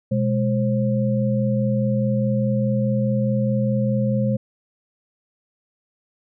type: tone cluster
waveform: sine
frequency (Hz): 123.1 / 207.9 / 531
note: B2 / G#3 / C5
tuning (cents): -5 / +2 / +25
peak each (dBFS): -21 / -21 / -25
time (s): 0.11-4.37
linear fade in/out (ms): 10
effects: none